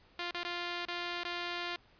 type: tone with dropouts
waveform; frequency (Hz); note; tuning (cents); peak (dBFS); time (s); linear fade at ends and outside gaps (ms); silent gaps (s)
5% pulse; 349.2; F4; 0; -24; 0.19-1.76; 1; 0.31-0.345 / 0.432-0.449 / 0.852-0.883 / 1.234-1.25
effects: pink hiss -64 dBFS RMS until 1.99 s + resampled to 11025 Hz